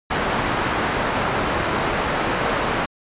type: low-pass noise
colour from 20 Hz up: white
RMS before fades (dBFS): -22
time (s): 0.1-2.86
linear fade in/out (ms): 10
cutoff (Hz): 1400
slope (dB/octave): 12
effects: resampled to 8000 Hz